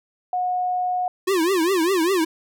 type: tone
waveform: sine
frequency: 727 Hz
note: F#5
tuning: 31 cents flat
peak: -20 dBFS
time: 0.33-1.08 s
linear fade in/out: 2 ms
type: tone with vibrato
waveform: square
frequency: 354.9 Hz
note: F4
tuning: 28 cents sharp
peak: -18 dBFS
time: 1.27-2.25 s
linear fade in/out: 10 ms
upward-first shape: triangle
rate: 5 Hz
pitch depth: 230 cents each way
effects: none